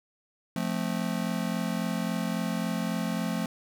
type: chord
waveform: square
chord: F major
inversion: none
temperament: just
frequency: 174.61 / 218.3 / 261.9 Hz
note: F3 / A3 / C4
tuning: 0 / -13 / +2 cents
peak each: -32 / -32 / -36 dBFS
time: 0.56-3.46 s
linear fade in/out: 2 ms
effects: none